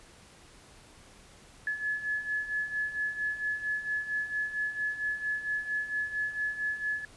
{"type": "beating tone pair", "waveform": "sine", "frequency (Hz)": [1707, 1711.4], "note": ["G#6", "A6"], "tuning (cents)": [47, -48], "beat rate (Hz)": 4.4, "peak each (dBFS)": [-36, -31], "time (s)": [1.67, 7.05], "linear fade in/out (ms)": 2, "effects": ["pink hiss -55 dBFS RMS until 7.16 s", "resampled to 24000 Hz"]}